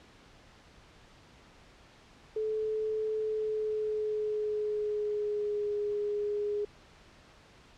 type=tone with pitch glide; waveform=sine; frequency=433.7 to 414.4 Hz; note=A4 to G#4; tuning=-25 to -4 cents; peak=-29 dBFS; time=2.36-6.65 s; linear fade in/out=5 ms; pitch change=-79 cents; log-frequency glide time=3.19-5.74 s; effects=pink hiss -57 dBFS RMS until 7.77 s + low-pass 5000 Hz 12 dB/octave